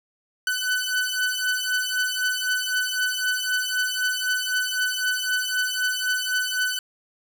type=beating tone pair; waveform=sawtooth; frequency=1500 / 1503.9 Hz; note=F#6 / F#6; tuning=+23 / +28 cents; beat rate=3.9 Hz; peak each=-22 dBFS; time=0.47-6.79 s; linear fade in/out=2 ms; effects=none